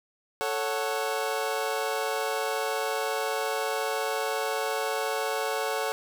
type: chord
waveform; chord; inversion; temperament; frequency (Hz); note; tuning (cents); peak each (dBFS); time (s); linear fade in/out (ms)
25% pulse; F# minor; first; equal; 440 / 554.4 / 740; A4 / C#5 / F#5; 0 / 0 / 0; -27 / -28 / -29; 0.41-5.92; 0
effects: none